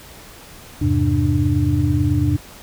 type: tone cluster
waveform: sine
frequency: 83.3 / 101.6 / 130.7 / 296.3 Hz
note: E2 / G#2 / C3 / D4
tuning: +19 / -38 / -1 / +15 cents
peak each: -20 dBFS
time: 0.81-2.37 s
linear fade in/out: 10 ms
effects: pink hiss -41 dBFS RMS until 2.62 s